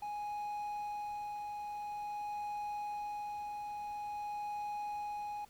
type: tone with tremolo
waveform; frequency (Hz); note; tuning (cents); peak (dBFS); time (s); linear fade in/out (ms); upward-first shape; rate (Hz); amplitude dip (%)
triangle; 830.6; G#5; 0; -35; 0.02-5.45; 5; sine; 0.48; 25
effects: pink hiss -63 dBFS RMS until 5.49 s